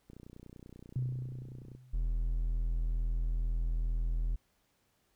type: click train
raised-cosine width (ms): 3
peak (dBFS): -37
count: 51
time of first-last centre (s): 0.1-1.75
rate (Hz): 30.3
type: tone with exponential decay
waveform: sine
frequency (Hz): 127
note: B2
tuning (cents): +49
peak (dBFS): -29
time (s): 0.96-2.39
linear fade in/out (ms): 0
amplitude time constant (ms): 310
type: tone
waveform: triangle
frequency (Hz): 41.11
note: E1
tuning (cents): -4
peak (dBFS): -27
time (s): 1.93-4.36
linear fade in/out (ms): 10
effects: pink hiss -74 dBFS RMS until 5.15 s